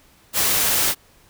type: noise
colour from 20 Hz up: white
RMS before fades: -19 dBFS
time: 0.33-0.95 s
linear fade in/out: 50 ms
effects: pink hiss -54 dBFS RMS until 1.29 s